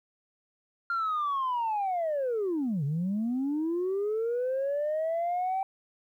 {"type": "linear two-way sweep", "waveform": "sine", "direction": "down then up", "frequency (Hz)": [1398, 135.3, 777], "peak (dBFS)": -25, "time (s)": [0.9, 5.63], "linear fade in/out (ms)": 2, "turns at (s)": 2.84, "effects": ["tanh soft clip ceiling -24 dBFS", "11-bit"]}